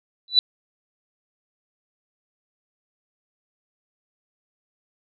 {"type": "tone with exponential growth", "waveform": "sine", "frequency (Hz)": 3969, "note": "B7", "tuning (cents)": 8, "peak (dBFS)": -7, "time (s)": [0.28, 0.39], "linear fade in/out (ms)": 1, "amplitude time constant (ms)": 22, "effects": []}